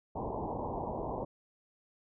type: low-pass noise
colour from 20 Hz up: white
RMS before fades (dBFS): -37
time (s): 0.15-1.25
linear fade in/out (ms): 10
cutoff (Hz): 1000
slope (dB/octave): 96
effects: none